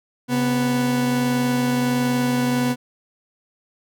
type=tone pair together; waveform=40% pulse; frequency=134.16 / 246.9 Hz; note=C3 / B3; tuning=+44 / 0 cents; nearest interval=major seventh; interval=1056 cents; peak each=-25 / -18 dBFS; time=0.28-2.76 s; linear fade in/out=50 ms; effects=none